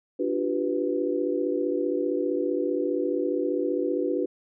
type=chord; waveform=sine; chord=G dominant seventh; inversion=second; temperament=equal with one note detuned; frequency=293.7 / 349.2 / 384.4 / 493.9 Hz; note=D4 / F4 / G4 / B4; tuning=0 / 0 / -34 / 0 cents; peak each=-29 dBFS; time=0.19-4.26 s; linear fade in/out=10 ms; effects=none